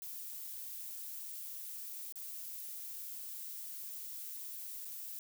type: noise with dropouts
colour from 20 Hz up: violet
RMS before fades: -45 dBFS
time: 0.02-5.19 s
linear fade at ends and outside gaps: 1 ms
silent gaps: 2.124-2.157 / 4.848-4.852 s
effects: none